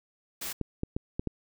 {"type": "noise", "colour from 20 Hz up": "white", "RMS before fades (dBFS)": -36, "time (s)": [0.41, 0.53], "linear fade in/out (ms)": 10}
{"type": "clicks", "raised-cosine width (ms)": 3, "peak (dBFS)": -17, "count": 5, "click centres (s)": [0.613, 0.834, 0.965, 1.195, 1.273]}
{"effects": []}